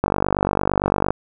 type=click train; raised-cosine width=1 ms; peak=-3 dBFS; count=53; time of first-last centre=0.04-1.106 s; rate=48.8 Hz; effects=none